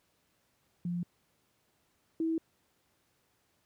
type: tone pair in turn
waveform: sine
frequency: 174.61 / 324.8 Hz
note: F3 / E4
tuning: 0 / -26 cents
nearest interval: major seventh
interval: 1074 cents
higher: second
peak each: -31 / -28 dBFS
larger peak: second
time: 0.85-1.03 / 2.2-2.38 s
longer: neither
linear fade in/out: 2 ms
effects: pink hiss -73 dBFS RMS until 3.65 s + high-pass 80 Hz 12 dB/octave